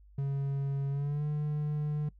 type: tone with pitch glide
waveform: triangle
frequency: 138.59 to 149.4 Hz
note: C#3 to D3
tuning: 0 to +30 cents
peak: -27 dBFS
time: 0.18-2.09 s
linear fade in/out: 5 ms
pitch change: +130 cents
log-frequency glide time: 0.9-1.25 s
effects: noise-tail reverb RT60 0.1 s tail -21 dB re dry + added 50 Hz sine -54 dBFS peak until 2.19 s